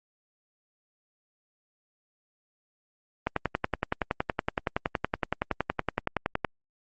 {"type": "click train", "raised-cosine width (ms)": 0.5, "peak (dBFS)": -10, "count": 35, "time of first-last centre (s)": [3.27, 6.448], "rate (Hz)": 10.7, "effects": ["Opus 32 kbps"]}